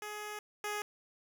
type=tone pair in turn; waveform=10% pulse; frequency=420 / 417.1 Hz; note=G#4 / G#4; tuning=+19 / +7 cents; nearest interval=unison; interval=12 cents; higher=first; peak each=-32 / -27 dBFS; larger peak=second; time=0.02-0.39 / 0.64-0.82 s; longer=first; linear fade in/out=2 ms; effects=none